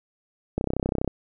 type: click train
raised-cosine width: 2 ms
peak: -11 dBFS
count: 17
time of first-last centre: 0.58-1.077 s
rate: 32.2 Hz
effects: none